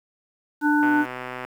harmonic tone, 297 Hz, D4, 20 cents sharp, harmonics 1 / 3 / 5, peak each -18 / -24 / -23 dBFS, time 0.61-1.06 s, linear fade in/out 50 ms
click train, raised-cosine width 0.5 ms, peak -17 dBFS, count 79, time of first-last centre 0.83-1.449 s, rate 126 Hz
effects high-pass 150 Hz 12 dB/octave + 8-bit

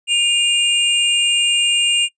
square tone pair together, 2439 / 2811 Hz, D#7 / F7, -35 / +11 cents, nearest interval major second, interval 246 cents, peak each -22 / -14 dBFS, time 0.07-2.09 s, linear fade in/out 50 ms, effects noise-tail reverb RT60 0.1 s tail -22 dB re dry + resampled to 22050 Hz

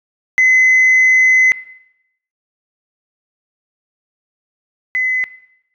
sine tone pair in turn, 2036 / 2026 Hz, C7 / B6, -48 / +44 cents, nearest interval unison, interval 8 cents, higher first, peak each -6 / -13 dBFS, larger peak first, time 0.38-1.52 / 4.95-5.24 s, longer first, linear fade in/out 0 ms, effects noise-tail reverb RT60 0.8 s tail -18 dB re dry + tanh soft clip ceiling -5 dBFS

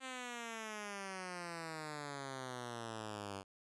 5% pulse exponential sweep, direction down, 264.8 to 96.3 Hz, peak -32 dBFS, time 0-3.44 s, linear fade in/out 50 ms, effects resampled to 24000 Hz

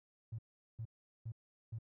triangle tone bursts, 112.5 Hz, A2, 39 cents sharp, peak -36 dBFS, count 4, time 0.32-1.788 s, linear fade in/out 10 ms, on 67 ms, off 400 ms, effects tanh soft clip ceiling -38 dBFS

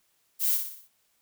violet noise with echo, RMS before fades -25 dBFS, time 0.39-0.59 s, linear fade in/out 50 ms, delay 60 ms, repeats 5, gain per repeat -6 dB, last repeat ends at 0.89 s, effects white hiss -70 dBFS RMS until 1.21 s

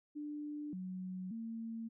sine tone with pitch steps, 296.4 / 185.1 / 226.8 Hz, D4 / F#3 / A#3, +16 / +1 / -47 cents, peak -40 dBFS, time 0.15-1.89 s, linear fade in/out 20 ms, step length 580 ms, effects none

